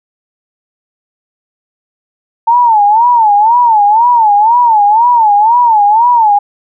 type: tone with vibrato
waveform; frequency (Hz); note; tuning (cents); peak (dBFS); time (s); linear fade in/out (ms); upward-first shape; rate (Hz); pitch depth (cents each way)
sine; 892; A5; +23; -4; 2.47-6.39; 10; sine; 2; 160
effects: none